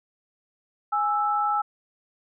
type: tone pair together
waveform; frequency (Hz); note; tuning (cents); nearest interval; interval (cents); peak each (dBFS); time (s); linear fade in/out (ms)
sine; 830.6 / 1318.5; G#5 / E6; 0 / 0; minor sixth; 800; -24; 0.92-1.62; 10
effects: none